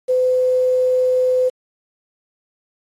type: tone with quantisation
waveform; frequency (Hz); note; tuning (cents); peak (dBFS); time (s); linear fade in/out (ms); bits
sine; 508; B4; +49; -13; 0.08-1.5; 20; 7
effects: AAC 32 kbps